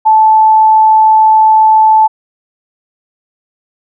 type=tone; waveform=sine; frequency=873 Hz; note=A5; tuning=14 cents flat; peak=-3 dBFS; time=0.05-2.08 s; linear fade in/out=20 ms; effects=none